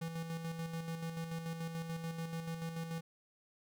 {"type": "tone with tremolo", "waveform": "square", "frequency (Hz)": 164.81, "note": "E3", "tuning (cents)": 0, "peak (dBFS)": -38, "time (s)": [0.01, 3.01], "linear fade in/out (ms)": 10, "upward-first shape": "square", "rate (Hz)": 6.9, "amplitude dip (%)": 45, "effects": []}